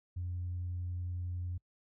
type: tone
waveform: sine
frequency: 88.9 Hz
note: F2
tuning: 31 cents sharp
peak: -34 dBFS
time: 0.16-1.58 s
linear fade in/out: 10 ms
effects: noise-tail reverb RT60 0.1 s tail -26 dB re dry + tanh soft clip ceiling -31 dBFS